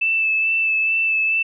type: tone with vibrato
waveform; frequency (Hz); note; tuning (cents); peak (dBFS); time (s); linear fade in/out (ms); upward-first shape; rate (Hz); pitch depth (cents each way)
sine; 2637; E7; 0; -16; 0.01-1.43; 10; sine; 2.3; 18
effects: none